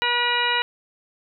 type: harmonic tone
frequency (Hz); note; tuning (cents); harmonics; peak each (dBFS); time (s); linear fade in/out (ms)
482.7; B4; -40; 1 / 2 / 3 / 4 / 5 / 6 / 8; -32 / -25 / -27 / -26 / -28 / -25 / -29; 0.02-0.62; 0
effects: none